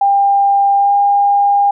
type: tone with pitch glide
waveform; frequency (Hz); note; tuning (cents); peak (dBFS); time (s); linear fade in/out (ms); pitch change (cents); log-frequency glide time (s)
sine; 798 to 806.8; G5 to G5; +31 to +50; -8; 0.01-1.71; 5; +19; 0.77-0.93
effects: none